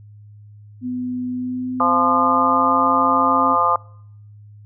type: tone with pitch glide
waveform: sine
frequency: 250 to 264.9 Hz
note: B3 to C4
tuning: +21 to +22 cents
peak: -22 dBFS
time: 0.81-3.57 s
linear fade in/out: 50 ms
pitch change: +101 cents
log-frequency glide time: 1.3-2.83 s
type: harmonic tone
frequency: 173.3 Hz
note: F3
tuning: 13 cents flat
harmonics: 3 / 4 / 5 / 6 / 7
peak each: -25 / -24 / -22 / -20 / -17 dBFS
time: 1.8-3.76 s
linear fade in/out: 2 ms
effects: noise-tail reverb RT60 0.7 s tail -25 dB re dry + added 104 Hz sine -40 dBFS peak until 4.65 s